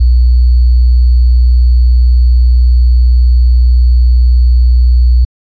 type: tone with sample-and-hold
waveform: sine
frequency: 60.9 Hz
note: B1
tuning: 24 cents flat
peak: -3 dBFS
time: 0-5.25 s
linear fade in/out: 10 ms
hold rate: 4410 Hz
effects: resampled to 11025 Hz